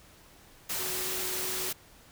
sine tone in noise, 370.8 Hz, F#4, 4 cents sharp, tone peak -41 dBFS, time 0.79-1.7 s, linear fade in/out 10 ms, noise white, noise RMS -33 dBFS, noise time 0.69-1.73 s, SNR -11 dB, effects pink hiss -56 dBFS RMS until 2.11 s

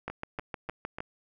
two click trains, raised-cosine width 0.5 ms, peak -19 / -22 dBFS, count 7 / 4, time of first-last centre 0.08-1.004 / 0.1-0.985 s, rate 6.49 / 3.39 Hz, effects none

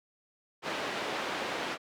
pink band-pass noise, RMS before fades -35 dBFS, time 0.62-1.78 s, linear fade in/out 50 ms, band 360 to 3300 Hz, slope 12 dB/octave, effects none

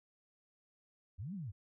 sine linear two-way sweep, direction up then down, 72.3 to 210.9 to 84 Hz, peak -40 dBFS, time 1.18-1.52 s, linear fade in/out 20 ms, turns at 1.34 s, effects none

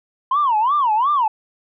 sine tone with vibrato, 1005 Hz, B5, 30 cents sharp, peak -13 dBFS, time 0.31-1.28 s, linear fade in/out 5 ms, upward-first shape sine, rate 2.8 Hz, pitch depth 300 cents each way, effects tanh soft clip ceiling -10 dBFS

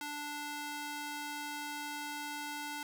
square tone with high-pass filter, 293.7 Hz, D4, in tune, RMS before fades -41 dBFS, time 0.01-2.83 s, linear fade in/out 2 ms, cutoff 730 Hz, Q 0.67, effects none

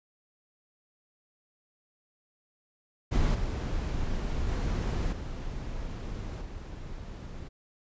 brown noise with level steps, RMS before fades -25 / -31 / -29 / -36 / -40 dBFS, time 3.11-7.49 s, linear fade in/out 20 ms, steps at 3.34 / 4.48 / 5.12 / 6.41 s, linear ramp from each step 10 ms, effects resampled to 16000 Hz

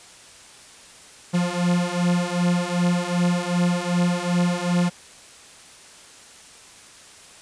45% pulse beating tone pair, 174.61 / 177.21 Hz, F3 / F3, 0 / +26 cents, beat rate 2.6 Hz, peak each -23 / -22 dBFS, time 1.33-4.9 s, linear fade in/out 20 ms, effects white hiss -46 dBFS RMS until 7.41 s + resampled to 22050 Hz

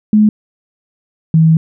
sine tone pair in turn, 212.5 / 160.91 Hz, G#3 / E3, +40 / -41 cents, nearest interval perfect fourth, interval 481 cents, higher first, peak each -5 dBFS, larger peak neither, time 0.13-0.29 / 1.34-1.57 s, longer second, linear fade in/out 2 ms, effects none

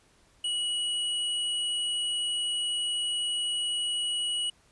square tone, 2922 Hz, F#7, 22 cents flat, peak -28 dBFS, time 0.44-4.5 s, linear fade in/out 5 ms, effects pink hiss -63 dBFS RMS until 4.71 s + resampled to 24000 Hz

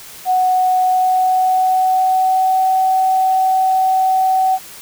sine tone with pitch glide, 740 to 755.5 Hz, F#5 to F#5, 0 to +36 cents, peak -11 dBFS, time 0.25-4.59 s, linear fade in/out 50 ms, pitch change +36 cents, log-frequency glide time 0.78-2.7 s, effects white hiss -36 dBFS RMS until 4.81 s

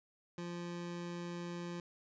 25% pulse tone, 173.6 Hz, F3, 10 cents flat, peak -37 dBFS, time 0.38-1.8 s, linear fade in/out 2 ms, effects resampled to 16000 Hz

